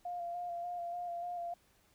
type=tone with vibrato; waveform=sine; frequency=698.5 Hz; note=F5; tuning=in tune; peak=-37 dBFS; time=0.05-1.54 s; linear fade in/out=5 ms; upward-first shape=square; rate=3.4 Hz; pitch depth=21 cents each way; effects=pink hiss -69 dBFS RMS until 1.94 s